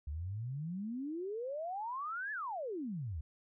sine exponential two-way sweep, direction up then down, 69.3 to 1760 to 69.3 Hz, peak -37 dBFS, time 0.07-3.21 s, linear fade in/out 5 ms, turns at 2.32 s, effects none

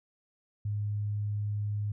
sine tone, 103.83 Hz, G#2, in tune, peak -29 dBFS, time 0.65-1.92 s, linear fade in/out 5 ms, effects none

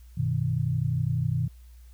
sine chord, G augmented, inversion none, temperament equal with one note detuned, 95.87 / 123.47 / 155.56 Hz, G2 / B2 / D#3, -38 / 0 / 0 cents, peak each -31 / -26 / -28 dBFS, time 0.17-1.48 s, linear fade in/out 10 ms, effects added 60 Hz sine -46 dBFS peak until 1.93 s + white hiss -64 dBFS RMS until 1.93 s

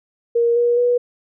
sine tone with pitch steps, 469.6 / 478.1 / 486.7 Hz, A#4 / A#4 / B4, +13 / +44 / -25 cents, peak -13 dBFS, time 0.35-0.98 s, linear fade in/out 10 ms, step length 210 ms, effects none

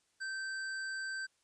sine tone with hard clipping, 1555 Hz, G6, 14 cents flat, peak -39 dBFS, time 0.2-1.27 s, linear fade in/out 20 ms, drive 14 dB, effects white hiss -75 dBFS RMS until 1.43 s + resampled to 22050 Hz

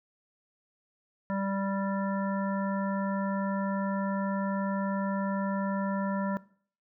harmonic tone, 195.9 Hz, G3, 1 cent flat, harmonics 1 / 3 / 5 / 7 / 9, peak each -30 / -35 / -37 / -42 / -43 dBFS, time 1.3-6.37 s, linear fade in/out 0 ms, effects noise-tail reverb RT60 0.5 s tail -19 dB re dry

